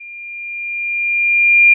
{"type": "tone with level ramp", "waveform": "sine", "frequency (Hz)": 2400, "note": "D7", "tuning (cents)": 37, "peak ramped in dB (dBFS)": [-31, -4], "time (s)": [0, 1.74], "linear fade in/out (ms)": 10, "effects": []}